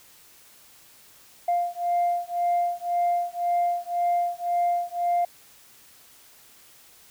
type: beating tone pair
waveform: sine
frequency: 698.5 / 700.4 Hz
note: F5 / F5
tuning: 0 / +5 cents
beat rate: 1.9 Hz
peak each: -24 dBFS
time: 1.48-5.25 s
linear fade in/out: 5 ms
effects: tanh soft clip ceiling -17 dBFS + white hiss -53 dBFS RMS until 7.1 s